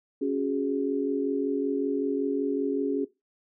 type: chord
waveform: sine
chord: C# suspended fourth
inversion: none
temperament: equal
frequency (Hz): 277.2 / 370 / 415.3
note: C#4 / F#4 / G#4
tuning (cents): 0 / 0 / 0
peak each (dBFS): -27 / -31 / -29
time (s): 0.21-3.05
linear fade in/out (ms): 10
effects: noise-tail reverb RT60 0.2 s tail -18 dB re dry